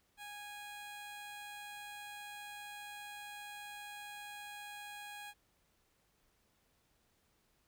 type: tone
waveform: 15% pulse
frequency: 825 Hz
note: G#5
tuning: 12 cents flat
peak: -40 dBFS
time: 0.17-5.34 s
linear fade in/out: 50 ms
effects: pink hiss -75 dBFS RMS until 7.67 s